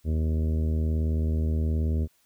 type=harmonic tone; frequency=78.8 Hz; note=D#2; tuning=23 cents sharp; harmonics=1 / 2 / 3 / 4 / 5 / 6 / 7 / 8; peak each=-23 / -34 / -33 / -42 / -40 / -45 / -48 / -51 dBFS; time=0.04-2.08 s; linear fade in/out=50 ms; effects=white hiss -66 dBFS RMS until 2.25 s